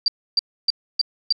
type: tone bursts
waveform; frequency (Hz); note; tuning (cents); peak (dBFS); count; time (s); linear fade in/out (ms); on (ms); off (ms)
sine; 4699; D8; 0; -14; 5; 0.06-1.325; 2; 21; 290
effects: none